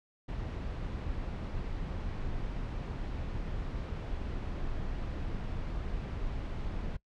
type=noise; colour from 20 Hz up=brown; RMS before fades=-36 dBFS; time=0.28-6.97 s; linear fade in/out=10 ms; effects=noise-tail reverb RT60 0.1 s tail -22 dB re dry + low-pass 4000 Hz 12 dB/octave